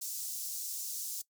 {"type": "high-pass noise", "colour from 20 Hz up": "pink", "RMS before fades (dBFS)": -39, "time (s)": [0.01, 1.22], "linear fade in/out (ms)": 10, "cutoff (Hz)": 5600, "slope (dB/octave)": 24, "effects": ["noise-tail reverb RT60 0.1 s tail -19 dB re dry"]}